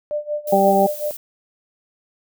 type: tone with tremolo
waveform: sine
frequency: 595 Hz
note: D5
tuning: 22 cents sharp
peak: -19 dBFS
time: 0.11-1.11 s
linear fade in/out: 0 ms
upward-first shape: sine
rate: 5.5 Hz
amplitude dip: 90%
type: noise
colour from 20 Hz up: violet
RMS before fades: -33 dBFS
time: 0.47-1.17 s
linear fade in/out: 5 ms
type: harmonic tone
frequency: 196 Hz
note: G3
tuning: in tune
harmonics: 1 / 2 / 3 / 4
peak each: -20 / -20 / -17 / -16 dBFS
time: 0.52-0.87 s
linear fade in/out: 10 ms
effects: none